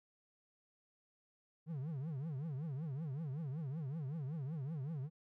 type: tone with vibrato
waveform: triangle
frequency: 146.8 Hz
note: D3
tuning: in tune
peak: -37 dBFS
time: 1.66-5.1 s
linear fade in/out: 50 ms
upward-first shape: triangle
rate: 5.3 Hz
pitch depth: 280 cents each way
effects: none